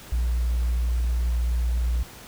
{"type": "tone", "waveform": "sine", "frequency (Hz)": 59.4, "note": "A#1", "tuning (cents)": 33, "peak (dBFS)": -19, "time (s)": [0.12, 2.03], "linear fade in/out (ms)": 5, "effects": ["tanh soft clip ceiling -18 dBFS", "pink hiss -44 dBFS RMS until 2.27 s"]}